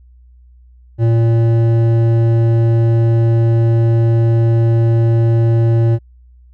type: tone with hard clipping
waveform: triangle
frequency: 115.1 Hz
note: A#2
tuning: 22 cents flat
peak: -11 dBFS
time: 0.98-5.99 s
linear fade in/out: 50 ms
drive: 14 dB
effects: added 61 Hz sine -41 dBFS peak until 6.53 s